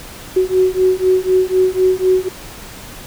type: beating tone pair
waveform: sine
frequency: 370 / 374 Hz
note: F#4 / F#4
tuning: 0 / +19 cents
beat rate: 4 Hz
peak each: -14 dBFS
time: 0.36-2.29 s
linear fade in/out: 10 ms
effects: pink hiss -34 dBFS RMS until 3.06 s